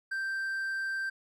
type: tone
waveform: triangle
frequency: 1568 Hz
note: G6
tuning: in tune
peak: -29 dBFS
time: 0.11-1.1 s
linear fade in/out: 10 ms
effects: none